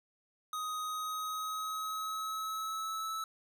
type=tone with pitch glide; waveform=square; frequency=1252 to 1306.7 Hz; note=D#6 to E6; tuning=+10 to -16 cents; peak=-36 dBFS; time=0.53-3.24 s; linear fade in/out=2 ms; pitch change=+74 cents; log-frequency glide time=0.82-3.11 s; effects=none